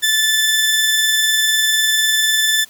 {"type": "tone pair together", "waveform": "sawtooth", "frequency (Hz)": [1752, 3524], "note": ["A6", "A7"], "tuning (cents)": [-8, 2], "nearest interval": "octave", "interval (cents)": 1210, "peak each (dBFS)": [-13, -13], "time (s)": [0.02, 2.65], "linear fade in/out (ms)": 20, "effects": ["white hiss -46 dBFS RMS until 2.69 s"]}